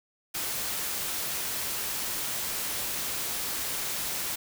white noise, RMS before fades -32 dBFS, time 0.34-4.36 s, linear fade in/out 10 ms, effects none

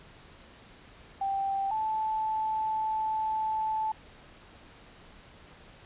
sine tone pair in turn, 784 / 872.8 Hz, G5 / A5, 0 / -14 cents, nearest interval major second, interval 186 cents, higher second, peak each -27 / -27 dBFS, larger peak neither, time 1.21-1.71 / 1.71-3.92 s, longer second, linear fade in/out 5 ms, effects pink hiss -53 dBFS RMS until 5.85 s + resampled to 8000 Hz

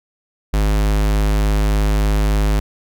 square tone, 51.7 Hz, G#1, 7 cents flat, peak -14 dBFS, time 0.53-2.6 s, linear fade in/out 10 ms, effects none

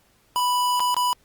square tone with dropouts, 987.8 Hz, B5, in tune, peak -20 dBFS, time 0.36-1.13 s, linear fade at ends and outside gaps 0 ms, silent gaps 0.796-0.803 / 0.944-0.966 s, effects pink hiss -61 dBFS RMS until 1.24 s + Opus 48 kbps

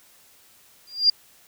sine tone with exponential growth, 4795 Hz, D8, 35 cents sharp, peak -10 dBFS, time 0.87-1.1 s, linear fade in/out 5 ms, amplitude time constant 50 ms, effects white hiss -55 dBFS RMS until 1.47 s

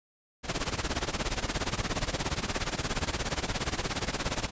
pink noise with tremolo, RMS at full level -28 dBFS, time 0.43-4.51 s, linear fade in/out 50 ms, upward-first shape sine, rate 17 Hz, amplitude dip 85%, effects resampled to 16000 Hz

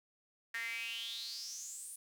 sawtooth tone with high-pass filter sweep, 230 Hz, A#3, 23 cents flat, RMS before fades -43 dBFS, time 0.54-1.96 s, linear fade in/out 5 ms, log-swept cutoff 1800 to 9700 Hz, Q 8.5, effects none

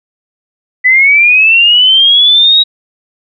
sine linear sweep, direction up, 1982 to 3834 Hz, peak -3 dBFS, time 0.84-2.64 s, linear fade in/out 20 ms, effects none

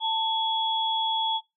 sine tone pair together, 890 / 3360 Hz, A5 / G#7, +20 / +19 cents, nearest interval octave + major seventh, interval 2299 cents, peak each -26 dBFS, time 0-1.41 s, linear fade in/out 50 ms, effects noise-tail reverb RT60 0.2 s tail -19 dB re dry

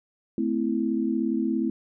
sine chord, A minor, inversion none, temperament equal with one note detuned, 220 / 257.1 / 329.6 Hz, A3 / C4 / E4, 0 / -30 / 0 cents, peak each -27 dBFS, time 0.38-1.7 s, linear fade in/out 2 ms, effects none

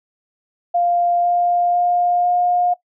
sine tone with pitch steps, 698.5 / 703 / 707.4 / 711.9 Hz, F5 / F5 / F5 / F5, 0 / +11 / +22 / +33 cents, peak -14 dBFS, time 0.74-2.74 s, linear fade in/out 10 ms, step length 500 ms, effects noise-tail reverb RT60 0.1 s tail -17 dB re dry

